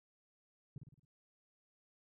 sine tone with echo, 138.59 Hz, C#3, in tune, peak -40 dBFS, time 0.76-0.78 s, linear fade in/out 2 ms, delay 54 ms, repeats 5, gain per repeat -6 dB, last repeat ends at 1.05 s, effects tanh soft clip ceiling -41 dBFS

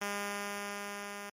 5% pulse tone with level ramp, 203 Hz, G#3, 39 cents flat, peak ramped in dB -22 to -30 dBFS, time 0.01-1.3 s, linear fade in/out 10 ms, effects MP3 64 kbps

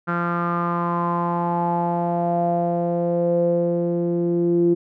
sawtooth tone with low-pass filter sweep, 172.4 Hz, F3, 22 cents flat, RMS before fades -21 dBFS, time 0.07-4.75 s, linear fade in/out 20 ms, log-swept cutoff 1400 to 350 Hz, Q 7, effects none

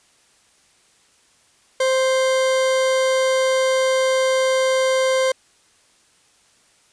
40% pulse tone, 523.3 Hz, C5, in tune, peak -15 dBFS, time 1.8-5.32 s, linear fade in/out 5 ms, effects white hiss -57 dBFS RMS until 6.92 s + resampled to 22050 Hz

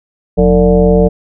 sine tone with frequency modulation, 315.3 Hz, D#4, 23 cents sharp, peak -5 dBFS, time 0.37-1.09 s, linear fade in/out 20 ms, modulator 135 Hz, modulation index 2.1, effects none

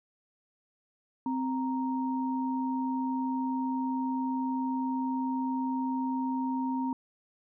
sine tone pair together, 259.9 / 932.3 Hz, C4 / A#5, -11 / 0 cents, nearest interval octave + minor seventh, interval 2211 cents, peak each -29 / -34 dBFS, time 1.26-6.93 s, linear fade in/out 2 ms, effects none

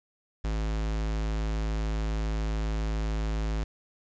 square tone, 53.6 Hz, A1, 45 cents flat, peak -28 dBFS, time 0.44-3.64 s, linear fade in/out 5 ms, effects resampled to 16000 Hz + 9-bit

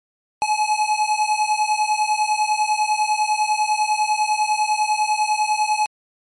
square beating tone pair, 846 / 856 Hz, G#5 / A5, +32 / -48 cents, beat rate 10 Hz, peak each -21 dBFS, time 0.42-5.86 s, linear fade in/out 0 ms, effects MP3 48 kbps

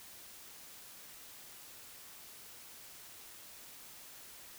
silence, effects white hiss -53 dBFS RMS until 4.58 s

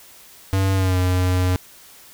square tone with pitch glide, 96.2 to 91.33 Hz, G2 to F#2, -32 to -22 cents, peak -17 dBFS, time 0.53-1.56 s, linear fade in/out 0 ms, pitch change -90 cents, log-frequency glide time 0.74-0.97 s, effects white hiss -46 dBFS RMS until 2.13 s

